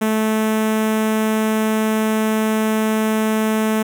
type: tone with notch filter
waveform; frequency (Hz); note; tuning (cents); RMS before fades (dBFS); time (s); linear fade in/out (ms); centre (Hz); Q
sawtooth; 218.1; A3; -15; -18; 0.01-3.83; 10; 4500; 1.4
effects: none